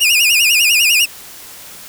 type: tone with vibrato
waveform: sawtooth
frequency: 2637 Hz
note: E7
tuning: in tune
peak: -6 dBFS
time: 0-1.06 s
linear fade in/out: 20 ms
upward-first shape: sine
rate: 10 Hz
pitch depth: 160 cents each way
effects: white hiss -35 dBFS RMS until 1.88 s